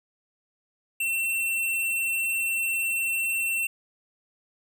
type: tone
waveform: square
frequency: 2703 Hz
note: E7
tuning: 43 cents sharp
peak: -25 dBFS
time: 1-3.67 s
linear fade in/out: 5 ms
effects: none